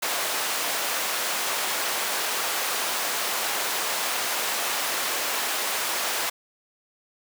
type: high-pass noise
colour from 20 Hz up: pink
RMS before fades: -27 dBFS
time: 0.02-6.3 s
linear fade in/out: 10 ms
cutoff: 670 Hz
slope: 12 dB/octave
effects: none